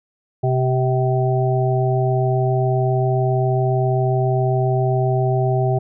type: harmonic tone with a mistuned harmonic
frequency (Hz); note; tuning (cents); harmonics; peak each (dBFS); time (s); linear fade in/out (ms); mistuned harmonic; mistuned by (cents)
129.1; C3; -23; 1 / 3 / 5 / 6; -17 / -22 / -24 / -25; 0.43-5.79; 10; 6; -21
effects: none